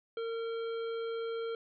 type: harmonic tone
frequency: 457.3 Hz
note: A#4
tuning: 33 cents flat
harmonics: 1 / 3 / 5 / 7 / 9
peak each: -34 / -45 / -55 / -51 / -60 dBFS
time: 0.17-1.55 s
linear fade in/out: 2 ms
effects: none